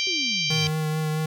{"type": "harmonic tone", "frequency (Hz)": 784, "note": "G5", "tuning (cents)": 0, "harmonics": [3, 4, 5, 6, 7, 8], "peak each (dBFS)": [-28, -27, -33, -29, -34, -35], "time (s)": [0, 0.67], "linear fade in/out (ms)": 0}
{"type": "exponential sweep", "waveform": "sine", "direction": "down", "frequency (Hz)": [392, 87.31], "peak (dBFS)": -33, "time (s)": [0.07, 0.69], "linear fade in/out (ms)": 0}
{"type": "tone with vibrato", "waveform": "square", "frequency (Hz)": 155.56, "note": "D#3", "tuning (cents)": 0, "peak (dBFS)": -24, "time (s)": [0.5, 1.26], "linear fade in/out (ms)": 5, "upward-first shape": "triangle", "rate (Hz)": 4.6, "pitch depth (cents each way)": 20}
{"effects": []}